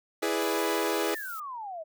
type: chord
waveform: sawtooth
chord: E dominant seventh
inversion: none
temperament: equal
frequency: 329.6 / 415.3 / 493.9 / 587.3 Hz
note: E4 / G#4 / B4 / D5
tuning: 0 / 0 / 0 / 0 cents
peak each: -27 / -26 / -29 / -32 dBFS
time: 0.22-1.15 s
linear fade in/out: 10 ms
type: noise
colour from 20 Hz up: violet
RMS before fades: -43 dBFS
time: 0.41-1.4 s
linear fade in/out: 5 ms
type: exponential sweep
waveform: sine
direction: down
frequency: 1886 to 616 Hz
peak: -35 dBFS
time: 1.13-1.84 s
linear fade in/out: 20 ms
effects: none